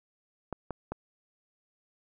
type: clicks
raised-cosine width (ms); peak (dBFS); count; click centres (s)
1; -20; 3; 0.527 / 0.707 / 0.92
effects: none